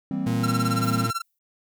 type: chord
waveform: triangle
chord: C dominant seventh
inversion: first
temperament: equal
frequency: 164.81 / 196 / 233.1 / 261.6 Hz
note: E3 / G3 / Bb3 / C4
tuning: 0 / 0 / 0 / 0 cents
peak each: -31 / -27 / -31 / -26 dBFS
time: 0.11-1.06 s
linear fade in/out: 2 ms
type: tone with pitch glide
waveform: 40% pulse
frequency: 116.54 to 114.47 Hz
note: A#2 to A#2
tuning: 0 to -31 cents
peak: -24 dBFS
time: 0.26-1.11 s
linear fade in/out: 10 ms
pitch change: -31 cents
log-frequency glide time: 0.57-0.89 s
type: tone with tremolo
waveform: 45% pulse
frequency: 1356 Hz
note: E6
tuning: 49 cents sharp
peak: -23 dBFS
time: 0.43-1.22 s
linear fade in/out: 10 ms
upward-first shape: sine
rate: 18 Hz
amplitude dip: 95%
type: noise with exponential decay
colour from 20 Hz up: violet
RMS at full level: -39 dBFS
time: 0.83-1.39 s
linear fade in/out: 5 ms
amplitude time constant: 120 ms
effects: none